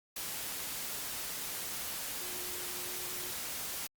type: tone in noise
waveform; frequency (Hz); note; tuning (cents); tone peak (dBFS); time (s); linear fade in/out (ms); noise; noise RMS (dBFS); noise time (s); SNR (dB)
sine; 360; F#4; -47; -50; 2.21-3.31; 5; white; -39; 0.16-3.87; -14
effects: Opus 48 kbps